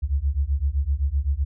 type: beating tone pair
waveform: sine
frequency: 66.3 / 74.1 Hz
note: C2 / D2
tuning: +23 / +16 cents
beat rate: 7.8 Hz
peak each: -23 dBFS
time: 0.02-1.45 s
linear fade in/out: 20 ms
effects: none